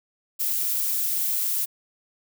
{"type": "noise", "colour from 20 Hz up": "violet", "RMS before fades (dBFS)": -25, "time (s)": [0.39, 1.66], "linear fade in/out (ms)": 20, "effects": []}